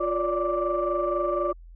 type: tone cluster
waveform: sine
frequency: 352 / 570 / 594 / 1171 Hz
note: F4 / C#5 / D5 / D6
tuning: +14 / +48 / +20 / -5 cents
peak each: -28 dBFS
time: 0-1.53 s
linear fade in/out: 10 ms
effects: tanh soft clip ceiling -14 dBFS + added 42 Hz sine -43 dBFS peak until 1.75 s